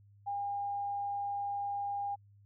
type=tone; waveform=sine; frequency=807 Hz; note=G#5; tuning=50 cents flat; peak=-33 dBFS; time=0.26-2.16 s; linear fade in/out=20 ms; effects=added 101 Hz sine -58 dBFS peak until 2.45 s